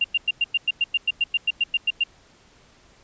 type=tone bursts; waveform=sine; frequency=2787 Hz; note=F7; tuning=4 cents flat; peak=-17 dBFS; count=16; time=0.01-2.038 s; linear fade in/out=5 ms; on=33 ms; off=100 ms; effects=pink hiss -55 dBFS RMS until 3.03 s + resampled to 16000 Hz